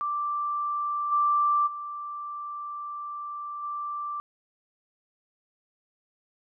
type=tone with level steps; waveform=sine; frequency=1174.7 Hz; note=D6; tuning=in tune; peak=-26 / -20 / -33 / -30 dBFS; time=0.01-4.2 s; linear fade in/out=0 ms; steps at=1.11 / 1.66 / 3.62 s; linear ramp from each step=20 ms; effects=none